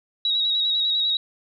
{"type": "tone with vibrato", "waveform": "sine", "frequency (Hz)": 3833, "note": "A#7", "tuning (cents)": 47, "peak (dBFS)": -19, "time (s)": [0.25, 1.17], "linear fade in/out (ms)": 2, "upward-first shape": "square", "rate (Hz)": 10, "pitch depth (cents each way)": 29, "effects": []}